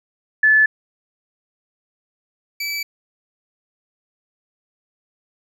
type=tone pair in turn; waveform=sine / 25% pulse; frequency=1734 / 2307 Hz; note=A6 / D7; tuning=-26 / -31 cents; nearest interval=perfect fourth; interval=495 cents; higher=second; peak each=-10 / -19 dBFS; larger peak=first; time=0.43-0.66 / 2.6-2.83 s; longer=neither; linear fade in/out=5 ms; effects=none